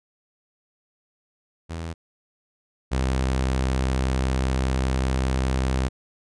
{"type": "tone pair in turn", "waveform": "sawtooth", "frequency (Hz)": [82.41, 65.11], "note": ["E2", "C2"], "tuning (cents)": [0, -8], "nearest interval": "major third", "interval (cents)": 408, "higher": "first", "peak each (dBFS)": [-26, -17], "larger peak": "second", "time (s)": [[1.69, 1.94], [2.91, 5.89]], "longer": "second", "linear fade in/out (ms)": 20, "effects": ["resampled to 22050 Hz"]}